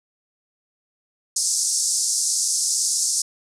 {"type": "band-pass noise", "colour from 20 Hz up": "pink", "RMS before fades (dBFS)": -22, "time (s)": [1.36, 3.22], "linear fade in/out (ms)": 5, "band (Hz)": [5100, 9700], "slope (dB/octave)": 48, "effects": []}